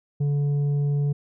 sine tone with tanh clipping, 143.9 Hz, D3, 35 cents flat, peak -21 dBFS, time 0.2-1.13 s, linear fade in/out 10 ms, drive 5 dB, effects none

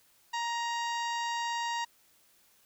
harmonic tone with a mistuned harmonic, 938 Hz, A#5, 11 cents sharp, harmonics 1 / 2 / 3 / 4 / 5 / 6 / 7 / 8, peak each -32 / -38 / -42 / -44 / -46 / -48 / -49 / -50 dBFS, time 0.33-1.85 s, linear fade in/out 10 ms, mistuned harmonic 4, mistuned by +21 cents, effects white hiss -65 dBFS RMS until 2.65 s

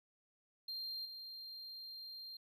triangle tone with level steps, 4186 Hz, C8, in tune, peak -40 / -46 dBFS, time 0.68-2.37 s, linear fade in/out 5 ms, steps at 1.05 s, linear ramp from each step 5 ms, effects none

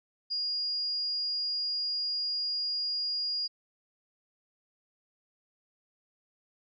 sine tone, 4850 Hz, D#8, 45 cents flat, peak -29 dBFS, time 0.3-3.48 s, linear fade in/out 20 ms, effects none

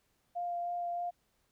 sine tone with vibrato, 698.5 Hz, F5, in tune, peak -33 dBFS, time 0.35-1.11 s, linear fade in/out 20 ms, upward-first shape sine, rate 3.2 Hz, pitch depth 10 cents each way, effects pink hiss -75 dBFS RMS until 1.51 s

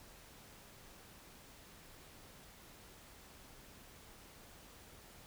silence, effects pink hiss -58 dBFS RMS until 5.26 s

